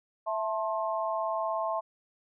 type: chord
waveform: sine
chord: A minor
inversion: second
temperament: equal with one note detuned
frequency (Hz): 659.3 / 880 / 1063.6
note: E5 / A5 / C6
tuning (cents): 0 / 0 / +28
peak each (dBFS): -31 / -34 / -33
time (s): 0.26-1.81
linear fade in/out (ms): 20
effects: none